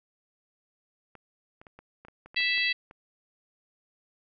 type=clicks; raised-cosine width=0.5 ms; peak=-33 dBFS; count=11; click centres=1.153 / 1.615 / 1.668 / 1.79 / 2.05 / 2.084 / 2.26 / 2.345 / 2.404 / 2.578 / 2.911 s
type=harmonic tone; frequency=659.3 Hz; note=E5; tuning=in tune; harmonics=3 / 4 / 5 / 6 / 7; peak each=-28 / -28 / -33 / -33 / -35 dBFS; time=2.36-2.73 s; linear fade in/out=10 ms
effects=none